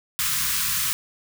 white band-stop noise, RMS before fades -24 dBFS, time 0.19-0.93 s, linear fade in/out 0 ms, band 210 to 1000 Hz, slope 96 dB/octave, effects none

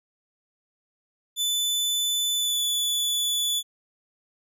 sawtooth tone with pitch glide, 3500 to 3458 Hz, A7 to A7, -10 to -31 cents, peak -20 dBFS, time 1.36-3.63 s, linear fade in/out 50 ms, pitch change -21 cents, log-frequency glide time 2.35-2.63 s, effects none

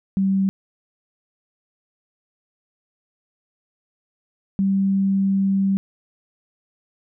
sine tone pair in turn, 193.3 / 194.76 Hz, G3 / G3, -24 / -11 cents, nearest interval unison, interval 13 cents, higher second, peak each -16 dBFS, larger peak neither, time 0.17-0.49 / 4.59-5.77 s, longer second, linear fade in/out 0 ms, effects none

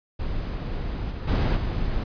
brown noise with level steps, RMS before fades -29 / -31 / -20 / -26 dBFS, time 0.19-2.04 s, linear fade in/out 10 ms, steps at 1.1 / 1.27 / 1.55 s, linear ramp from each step 20 ms, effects resampled to 11025 Hz

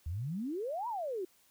sine exponential two-way sweep, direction up then down, 73.42 to 992 to 348.9 Hz, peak -34 dBFS, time 0.06-1.25 s, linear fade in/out 5 ms, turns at 0.88 s, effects white hiss -67 dBFS RMS until 1.5 s

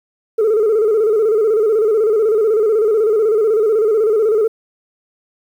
sine tone with vibrato, 433.4 Hz, A4, 26 cents flat, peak -9 dBFS, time 0.38-4.48 s, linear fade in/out 10 ms, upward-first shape square, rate 16 Hz, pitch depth 71 cents each way, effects tanh soft clip ceiling -9 dBFS + 8-bit

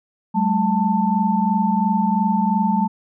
sine tone cluster, 191.3 / 214.2 / 887 Hz, G3 / A3 / A5, -42 / -46 / +14 cents, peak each -20 dBFS, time 0.34-2.88 s, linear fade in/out 20 ms, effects none

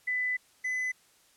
sine / triangle tone pair in turn, 2000 / 2011 Hz, B6 / B6, +21 / +31 cents, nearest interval unison, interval 10 cents, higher second, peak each -27 dBFS, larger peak neither, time 0.07-0.37 / 0.64-0.92 s, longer first, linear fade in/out 10 ms, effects white hiss -63 dBFS RMS until 1.36 s + low-pass 11000 Hz 12 dB/octave

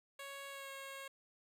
10% pulse tone with pitch glide, 554.4 to 544.9 Hz, C#5 to C#5, 0 to -30 cents, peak -38 dBFS, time 0.19-1.08 s, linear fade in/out 5 ms, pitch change -30 cents, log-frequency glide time 0.5-0.7 s, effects none

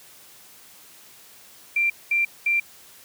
sine tone bursts, 2365 Hz, D7, 12 cents sharp, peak -18 dBFS, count 3, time 1.76-2.6 s, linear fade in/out 5 ms, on 140 ms, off 210 ms, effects white hiss -49 dBFS RMS until 3.04 s + high-pass 60 Hz 12 dB/octave

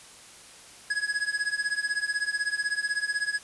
square tone with tremolo, 1675 Hz, G#6, 14 cents sharp, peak -23 dBFS, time 0.9-3.39 s, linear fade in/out 5 ms, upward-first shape triangle, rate 16 Hz, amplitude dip 95%, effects white hiss -49 dBFS RMS until 3.43 s + resampled to 24000 Hz

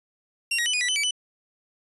sawtooth tone with pitch steps, 2758 / 1894 / 2994 / 2468 / 1961 / 3026 / 2294 / 2991 Hz, F7 / A#6 / F#7 / D#7 / B6 / F#7 / D7 / F#7, -22 / +27 / +20 / -15 / -13 / +38 / -41 / +18 cents, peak -19 dBFS, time 0.51-1.11 s, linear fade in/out 5 ms, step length 75 ms, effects resampled to 24000 Hz

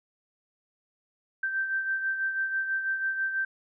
sine beating tone pair, 1561 / 1567.1 Hz, G6 / G6, -8 / -1 cents, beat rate 6.1 Hz, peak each -27 / -36 dBFS, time 1.43-3.45 s, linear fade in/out 5 ms, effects none

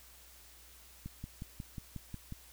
click train, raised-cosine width 5 ms, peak -29 dBFS, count 8, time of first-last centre 1.06-2.324 s, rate 5.54 Hz, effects added 60 Hz sine -61 dBFS peak until 2.52 s + white hiss -58 dBFS RMS until 2.52 s

